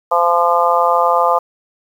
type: harmonic tone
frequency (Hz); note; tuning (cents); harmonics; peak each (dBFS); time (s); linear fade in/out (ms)
172.3; F3; -23; 3 / 4 / 5 / 6 / 7; -17 / -17 / -17 / -17 / -17; 0.11-1.39; 10
effects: 7-bit